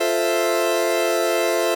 40% pulse chord, F major seventh, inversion none, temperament equal, 349.2 / 440 / 523.3 / 659.3 Hz, F4 / A4 / C5 / E5, 0 / 0 / 0 / 0 cents, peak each -23 / -24 / -24 / -21 dBFS, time 0-1.75 s, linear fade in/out 10 ms, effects none

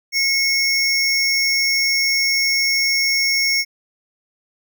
square tone pair together, 2172 / 5473 Hz, C#7 / F8, -36 / -36 cents, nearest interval octave + major third, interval 1600 cents, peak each -19 / -19 dBFS, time 0.12-3.65 s, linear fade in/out 50 ms, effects none

